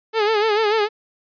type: tone with vibrato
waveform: sawtooth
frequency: 429.2 Hz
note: A4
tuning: 43 cents flat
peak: -12 dBFS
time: 0.13-0.89 s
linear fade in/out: 50 ms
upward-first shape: sine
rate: 6.8 Hz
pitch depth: 83 cents each way
effects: resampled to 11025 Hz